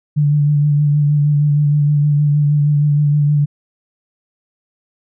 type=tone with vibrato; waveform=sine; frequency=146.83 Hz; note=D3; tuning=in tune; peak=-10 dBFS; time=0.16-3.46 s; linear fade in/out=20 ms; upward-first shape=sine; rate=6.4 Hz; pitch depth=26 cents each way; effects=none